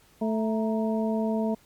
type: harmonic tone with a mistuned harmonic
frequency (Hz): 220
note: A3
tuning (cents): 0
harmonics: 1 / 2 / 3 / 4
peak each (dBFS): -25 / -31 / -31 / -37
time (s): 0.21-1.55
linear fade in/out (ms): 10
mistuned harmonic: 4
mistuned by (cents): +100
effects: pink hiss -59 dBFS RMS until 1.65 s + MP3 96 kbps